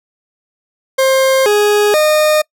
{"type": "tone with pitch steps", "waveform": "40% pulse", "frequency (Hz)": [530, 415.7, 612], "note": ["C5", "G#4", "D#5"], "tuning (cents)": [22, 2, -29], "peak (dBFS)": -8, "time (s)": [0.98, 2.42], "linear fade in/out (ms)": 10, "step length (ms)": 480, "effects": ["noise-tail reverb RT60 0.1 s tail -25 dB re dry"]}